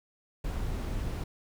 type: noise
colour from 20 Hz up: brown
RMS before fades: -33 dBFS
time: 0.44-1.24 s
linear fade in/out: 5 ms
effects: none